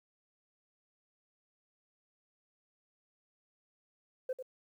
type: tone with echo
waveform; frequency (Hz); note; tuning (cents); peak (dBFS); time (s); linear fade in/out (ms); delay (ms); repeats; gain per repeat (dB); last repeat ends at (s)
sine; 515; C5; -28; -30; 4.29-4.33; 5; 96; 1; -9; 4.426
effects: tanh soft clip ceiling -30 dBFS + 11-bit